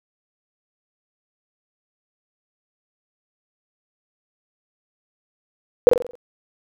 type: tone with echo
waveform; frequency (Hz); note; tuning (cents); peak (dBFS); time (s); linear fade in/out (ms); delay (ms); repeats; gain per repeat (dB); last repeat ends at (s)
sine; 490; B4; -14; -4; 5.87-5.89; 0; 44; 6; -6; 6.154
effects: none